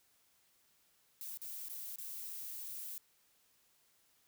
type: noise with dropouts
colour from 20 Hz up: violet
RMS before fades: -45 dBFS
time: 1.21-2.98 s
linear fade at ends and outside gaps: 0 ms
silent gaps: 1.373-1.417 / 1.684-1.698 / 1.958-1.985 s
effects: white hiss -72 dBFS RMS until 4.27 s